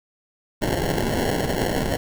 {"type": "noise with sample-and-hold", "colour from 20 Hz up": "blue", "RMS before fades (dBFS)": -23, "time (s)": [0.61, 1.97], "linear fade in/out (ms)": 10, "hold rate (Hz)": 1225, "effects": []}